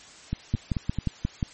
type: two click trains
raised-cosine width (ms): 5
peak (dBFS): -12 / -14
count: 6 / 4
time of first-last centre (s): 0.54-1.428 / 0.33-0.986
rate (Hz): 5.63 / 4.57
effects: white hiss -48 dBFS RMS until 1.53 s + MP3 32 kbps